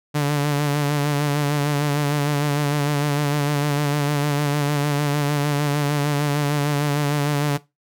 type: tone with vibrato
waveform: sawtooth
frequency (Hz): 145.6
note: D3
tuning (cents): -15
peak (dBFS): -14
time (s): 0.14-7.58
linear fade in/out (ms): 20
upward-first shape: sine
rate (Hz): 6.6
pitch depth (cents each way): 40
effects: noise-tail reverb RT60 0.2 s tail -17 dB re dry